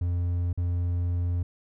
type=tone with dropouts; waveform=triangle; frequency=87.6 Hz; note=F2; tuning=6 cents sharp; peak=-22 dBFS; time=0.01-1.43 s; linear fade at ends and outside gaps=5 ms; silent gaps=0.53-0.575 s; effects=none